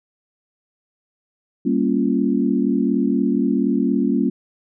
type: chord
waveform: sine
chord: G half-diminished seventh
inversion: none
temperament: equal with one note detuned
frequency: 196 / 233.1 / 277.2 / 346 Hz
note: G3 / Bb3 / Db4 / F4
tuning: 0 / 0 / 0 / -16 cents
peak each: -22 / -20 / -20 / -25 dBFS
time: 1.65-4.3 s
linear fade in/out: 10 ms
effects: none